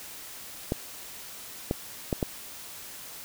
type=clicks; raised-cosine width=2 ms; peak=-12 dBFS; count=4; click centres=0.721 / 1.711 / 2.128 / 2.228 s; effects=white hiss -43 dBFS RMS until 3.24 s